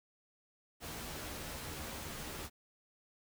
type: noise with comb filter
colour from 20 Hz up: pink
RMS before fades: -44 dBFS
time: 0.8-2.5 s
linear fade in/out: 50 ms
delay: 13 ms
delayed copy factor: +0.5
effects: none